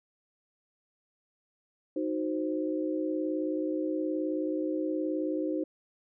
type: chord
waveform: sine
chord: C diminished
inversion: first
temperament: equal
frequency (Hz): 311.1 / 370 / 523.3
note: Eb4 / Gb4 / C5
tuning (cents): 0 / 0 / 0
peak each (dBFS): -30 / -35 / -35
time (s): 1.96-5.64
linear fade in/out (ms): 5
effects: none